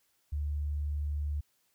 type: tone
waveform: sine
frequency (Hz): 73.42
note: D2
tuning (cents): 0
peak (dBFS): -30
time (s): 0.32-1.41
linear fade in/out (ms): 10
effects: white hiss -73 dBFS RMS until 1.74 s